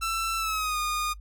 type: tone with pitch glide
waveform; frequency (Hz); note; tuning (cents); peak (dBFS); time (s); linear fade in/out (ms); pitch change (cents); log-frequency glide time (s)
sawtooth; 1335 to 1224.2; E6 to D#6; +22 to -28; -23; 0.01-1.14; 20; -150; 0.37-0.78
effects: noise-tail reverb RT60 0.1 s tail -21 dB re dry + added 50 Hz sine -41 dBFS peak until 1.2 s